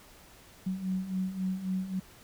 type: beating tone pair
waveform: sine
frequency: 184.8 / 188.5 Hz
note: F#3 / F#3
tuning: -2 / +32 cents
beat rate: 3.7 Hz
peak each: -36 / -31 dBFS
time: 0.66-2 s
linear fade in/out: 10 ms
effects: pink hiss -55 dBFS RMS until 2.23 s